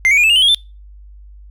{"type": "tone with pitch steps", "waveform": "triangle", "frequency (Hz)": [2093, 2256, 2432, 2622, 2826, 3047, 3284, 3540], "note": ["C7", "C#7", "D#7", "E7", "F7", "G7", "G#7", "A7"], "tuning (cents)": [0, 30, -40, -10, 20, -50, -20, 10], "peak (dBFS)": -7, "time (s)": [0.05, 0.546], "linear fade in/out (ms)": 0, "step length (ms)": 62, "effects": ["noise-tail reverb RT60 0.3 s tail -26 dB re dry", "added 50 Hz sine -36 dBFS peak until 1.5 s"]}